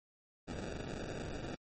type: noise with sample-and-hold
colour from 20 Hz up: white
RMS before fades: -42 dBFS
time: 0.47-1.56 s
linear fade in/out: 20 ms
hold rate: 1050 Hz
effects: MP3 32 kbps